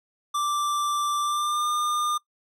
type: tone with pitch glide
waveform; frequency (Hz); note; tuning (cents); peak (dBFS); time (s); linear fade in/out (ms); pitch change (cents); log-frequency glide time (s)
square; 1174.7 to 1208.4; D6 to D6; 0 to +49; -24; 0.34-2.18; 10; +49; 1.21-1.68
effects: noise-tail reverb RT60 0.1 s tail -20 dB re dry + low-pass 12000 Hz 12 dB/octave